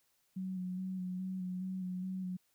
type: tone with vibrato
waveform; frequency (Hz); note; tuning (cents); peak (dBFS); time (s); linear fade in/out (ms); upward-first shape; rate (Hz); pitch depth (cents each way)
sine; 185; F#3; 0; -36; 0.36-2.37; 10; square; 2.4; 22
effects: white hiss -75 dBFS RMS until 2.54 s